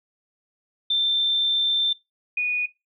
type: tone pair in turn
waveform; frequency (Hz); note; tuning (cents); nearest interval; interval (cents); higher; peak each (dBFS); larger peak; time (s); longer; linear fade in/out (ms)
sine; 3566 / 2466; A7 / D#7; +22 / -16; tritone; 638; first; -19 / -20; first; 0.9-1.93 / 2.37-2.66; first; 5
effects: noise-tail reverb RT60 0.2 s tail -19 dB re dry